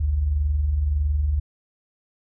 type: tone pair together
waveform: sine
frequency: 52.33 / 74 Hz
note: G#1 / D2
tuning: +14 / +14 cents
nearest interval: tritone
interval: 600 cents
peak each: -29 / -19 dBFS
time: 0-1.4 s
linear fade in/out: 10 ms
effects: none